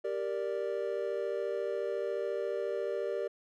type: chord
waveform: triangle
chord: G minor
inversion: none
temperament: equal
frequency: 392 / 466.2 / 587.3 Hz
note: G4 / Bb4 / D5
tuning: 0 / 0 / 0 cents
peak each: -34 dBFS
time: 0.04-3.28 s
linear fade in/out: 10 ms
effects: none